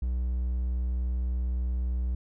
triangle tone, 61.74 Hz, B1, in tune, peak -24 dBFS, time 0.02-2.15 s, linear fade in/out 5 ms, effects none

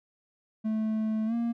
triangle tone with pitch glide, 218.2 to 233.9 Hz, A3 to A#3, -14 to +6 cents, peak -24 dBFS, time 0.64-1.53 s, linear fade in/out 20 ms, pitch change +120 cents, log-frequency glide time 1.26-1.34 s, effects none

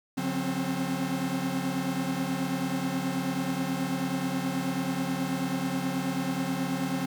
45% pulse tone cluster, 142.1 / 180.9 / 259.2 / 268.5 Hz, C#3 / F#3 / C4 / C4, +43 / -39 / -16 / +45 cents, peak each -37 / -33 / -32 / -33 dBFS, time 0.17-7.06 s, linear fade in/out 10 ms, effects 9-bit

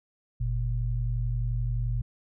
sine tone pair together, 47.1 / 118.6 Hz, F#1 / A#2, +32 / +30 cents, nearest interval octave + major third, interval 1598 cents, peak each -28 dBFS, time 0.4-2.02 s, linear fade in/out 10 ms, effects none

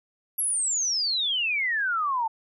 sine exponential sweep, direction down, 11560 to 869 Hz, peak -23 dBFS, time 0.38-2.28 s, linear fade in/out 10 ms, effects none

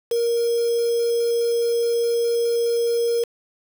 sine tone with quantisation, 469.2 Hz, A#4, 11 cents sharp, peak -18 dBFS, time 0.11-3.24 s, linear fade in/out 5 ms, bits 5, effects none

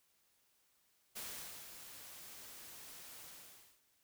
white noise with ADSR envelope, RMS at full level -45 dBFS, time 1.15-3.81 s, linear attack 19 ms, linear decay 480 ms, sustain -8 dB, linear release 560 ms, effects white hiss -75 dBFS RMS until 4.03 s

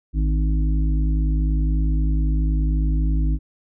harmonic tone with a mistuned harmonic, 51.91 Hz, G#1, in tune, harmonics 1 / 3 / 5 / 6, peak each -17 / -27 / -31 / -33 dBFS, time 0.13-3.39 s, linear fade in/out 50 ms, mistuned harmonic 1, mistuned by +98 cents, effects none

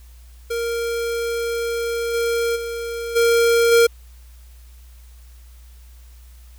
square tone with level steps, 466.2 Hz, A#4, in tune, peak -22 / -19 / -26 / -14 / -11 dBFS, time 0.5-3.87 s, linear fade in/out 10 ms, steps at 2.13 / 2.55 / 3.15 / 3.71 s, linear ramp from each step 20 ms, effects added 60 Hz sine -41 dBFS peak until 6.58 s + white hiss -55 dBFS RMS until 6.58 s

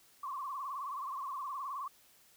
sine tone with vibrato, 1096 Hz, C#6, 20 cents flat, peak -37 dBFS, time 0.23-1.88 s, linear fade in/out 5 ms, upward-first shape triangle, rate 19 Hz, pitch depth 140 cents each way, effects white hiss -64 dBFS RMS until 2.36 s

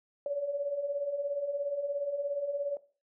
sine beating tone pair, 554.4 / 571.4 Hz, C#5 / D5, 0 / -48 cents, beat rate 17 Hz, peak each -38 / -31 dBFS, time 0.26-2.77 s, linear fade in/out 2 ms, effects noise-tail reverb RT60 0.4 s tail -18 dB re dry

